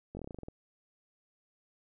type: slowing click train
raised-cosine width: 2 ms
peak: -29 dBFS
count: 11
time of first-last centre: 0.15-0.484 s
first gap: 20 ms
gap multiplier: 1.11
effects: none